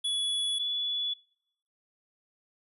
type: tone pair in turn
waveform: square / sine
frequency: 3398 / 3420 Hz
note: G#7 / A7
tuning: +39 / -50 cents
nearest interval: unison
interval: 11 cents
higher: second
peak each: -28 dBFS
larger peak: neither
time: 0.04-0.59 / 0.59-1.14 s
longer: neither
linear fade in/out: 10 ms
effects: noise-tail reverb RT60 0.8 s tail -26 dB re dry + resampled to 32000 Hz